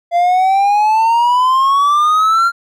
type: exponential sweep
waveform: triangle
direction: up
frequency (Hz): 684 to 1396.9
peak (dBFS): -7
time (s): 0.11-2.52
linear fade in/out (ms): 50
effects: none